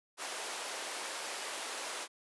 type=high-pass noise; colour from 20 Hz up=pink; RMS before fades=-40 dBFS; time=0.17-2.08 s; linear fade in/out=50 ms; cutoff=500 Hz; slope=12 dB/octave; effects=high-pass 300 Hz 12 dB/octave + resampled to 24000 Hz